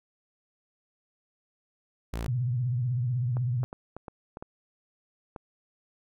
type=tone; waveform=sawtooth; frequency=57 Hz; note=A#1; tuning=38 cents flat; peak=-27 dBFS; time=2.13-2.27 s; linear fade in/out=5 ms
type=tone with vibrato; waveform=sine; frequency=123.2 Hz; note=B2; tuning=4 cents flat; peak=-25 dBFS; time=2.28-3.64 s; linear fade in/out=0 ms; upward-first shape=triangle; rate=16 Hz; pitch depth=140 cents each way
type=clicks; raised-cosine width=1 ms; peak=-25 dBFS; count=8; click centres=3.369 / 3.633 / 3.729 / 3.966 / 4.082 / 4.371 / 4.425 / 5.362 s
effects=none